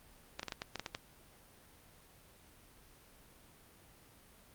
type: clicks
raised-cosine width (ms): 0.2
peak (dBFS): -21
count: 9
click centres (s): 0.395 / 0.431 / 0.483 / 0.522 / 0.619 / 0.757 / 0.796 / 0.862 / 0.949
effects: pink hiss -61 dBFS RMS until 4.54 s + Opus 32 kbps